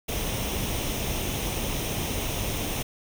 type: noise with comb filter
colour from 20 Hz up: pink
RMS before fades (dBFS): -29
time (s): 0.08-2.83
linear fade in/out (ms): 10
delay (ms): 0.33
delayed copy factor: +0.55
effects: none